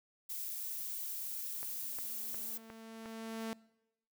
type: noise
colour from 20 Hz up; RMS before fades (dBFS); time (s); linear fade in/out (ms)
violet; -41; 0.29-2.58; 10
type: tone with exponential growth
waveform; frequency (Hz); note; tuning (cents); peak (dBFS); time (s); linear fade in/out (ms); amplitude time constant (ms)
sawtooth; 224.2; A3; +33; -33; 1.23-3.53; 0; 500
type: click train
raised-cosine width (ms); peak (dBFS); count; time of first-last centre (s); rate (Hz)
0.5; -33; 5; 1.63-3.059; 2.8
effects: noise-tail reverb RT60 0.9 s tail -23 dB re dry